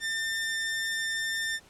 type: tone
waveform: sawtooth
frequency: 1798 Hz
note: A6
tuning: 37 cents sharp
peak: -25 dBFS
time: 0-1.6 s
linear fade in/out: 50 ms
effects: pink hiss -57 dBFS RMS until 1.69 s + low-pass 10000 Hz 12 dB/octave